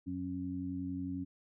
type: harmonic tone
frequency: 91.1 Hz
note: F#2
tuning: 26 cents flat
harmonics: 1 / 2 / 3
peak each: -44 / -43 / -37 dBFS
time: 0.06-1.25 s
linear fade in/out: 20 ms
effects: none